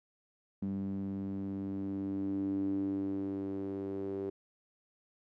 sawtooth tone with band-pass filter sweep, 97.7 Hz, G2, 5 cents flat, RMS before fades -36 dBFS, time 0.62-4.3 s, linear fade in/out 5 ms, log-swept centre 220 to 370 Hz, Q 7.3, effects none

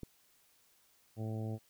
click, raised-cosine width 3 ms, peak -30 dBFS, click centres 0.033 s
harmonic tone, 110 Hz, A2, in tune, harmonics 1 / 2 / 3 / 4 / 5 / 6 / 7, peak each -37 / -43 / -47 / -49 / -51 / -53 / -54 dBFS, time 1.16-1.59 s, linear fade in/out 50 ms
effects white hiss -69 dBFS RMS until 1.69 s

